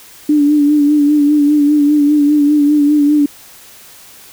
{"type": "tone with vibrato", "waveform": "sine", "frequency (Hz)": 293.7, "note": "D4", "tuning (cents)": 0, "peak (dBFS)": -7, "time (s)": [0.29, 3.26], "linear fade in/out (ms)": 5, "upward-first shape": "sine", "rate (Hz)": 5, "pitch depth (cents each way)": 41, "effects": ["white hiss -39 dBFS RMS until 4.32 s"]}